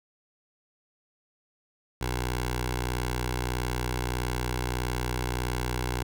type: tone with notch filter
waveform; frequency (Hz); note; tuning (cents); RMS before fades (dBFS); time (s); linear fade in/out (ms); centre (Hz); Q
10% pulse; 61.6; B1; -4; -30; 2.01-6.03; 5; 220; 0.88
effects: none